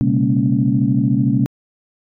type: tone cluster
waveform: sine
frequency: 123.9 / 137.3 / 201.6 / 232.5 / 277.3 Hz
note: B2 / C#3 / G3 / A#3 / C#4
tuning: +6 / -16 / +49 / -4 / +1 cents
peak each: -19 dBFS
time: 0.01-1.46 s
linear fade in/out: 0 ms
effects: tanh soft clip ceiling -2 dBFS